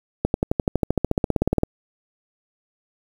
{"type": "accelerating click train", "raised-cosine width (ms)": 2, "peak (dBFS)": -5, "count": 21, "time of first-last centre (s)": [0.25, 1.634], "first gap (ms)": 91, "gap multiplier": 0.97, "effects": ["7-bit"]}